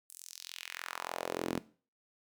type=tone with high-pass filter sweep; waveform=sawtooth; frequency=43.4 Hz; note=F1; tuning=10 cents flat; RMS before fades=-41 dBFS; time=0.09-1.59 s; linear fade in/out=10 ms; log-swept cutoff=10000 to 230 Hz; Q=1.9; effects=noise-tail reverb RT60 0.4 s tail -18 dB re dry